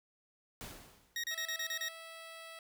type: noise with exponential decay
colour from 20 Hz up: pink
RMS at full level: -44 dBFS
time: 0.61-1.35 s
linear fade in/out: 0 ms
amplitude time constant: 160 ms
type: tone bursts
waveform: 20% pulse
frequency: 1878 Hz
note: A#6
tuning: 12 cents sharp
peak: -30 dBFS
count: 7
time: 1.16-1.885 s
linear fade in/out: 2 ms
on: 77 ms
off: 31 ms
type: tone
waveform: 10% pulse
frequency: 655 Hz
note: E5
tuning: 11 cents flat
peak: -39 dBFS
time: 1.31-2.59 s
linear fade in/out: 2 ms
effects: none